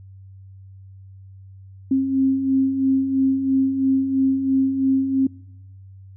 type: beating tone pair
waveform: sine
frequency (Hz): 264.7 / 267.7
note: C4 / C4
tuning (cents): +20 / +40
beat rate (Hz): 3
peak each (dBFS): -25 / -17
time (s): 1.91-5.27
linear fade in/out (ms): 5
effects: noise-tail reverb RT60 1.0 s tail -26 dB re dry + added 96 Hz sine -40 dBFS peak until 6.16 s